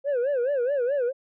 sine tone with vibrato, 526 Hz, C5, 9 cents sharp, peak -19 dBFS, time 0.04-1.13 s, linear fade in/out 50 ms, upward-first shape sine, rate 4.7 Hz, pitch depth 180 cents each way, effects tanh soft clip ceiling -21 dBFS

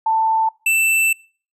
sine / square tone pair in turn, 888 / 2661 Hz, A5 / E7, +16 / +16 cents, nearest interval octave + perfect fifth, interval 1900 cents, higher second, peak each -14 dBFS, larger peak neither, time 0.06-0.49 / 0.66-1.13 s, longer second, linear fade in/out 5 ms, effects noise-tail reverb RT60 0.4 s tail -24 dB re dry + resampled to 32000 Hz

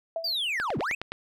sine tone with exponential decay, 659.3 Hz, E5, in tune, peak -25 dBFS, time 0.16-0.38 s, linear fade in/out 2 ms, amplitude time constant 47 ms
triangle linear two-way sweep, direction down then up, 4870 to 97 to 2669 Hz, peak -25 dBFS, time 0.24-0.95 s, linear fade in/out 5 ms, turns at 0.78 s
click train, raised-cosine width 0.3 ms, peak -16 dBFS, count 6, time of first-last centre 0.6-1.12 s, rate 9.62 Hz
effects none

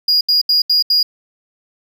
triangle tone bursts, 4869 Hz, D#8, 38 cents flat, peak -9 dBFS, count 5, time 0.08-1.03 s, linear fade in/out 5 ms, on 130 ms, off 75 ms, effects none

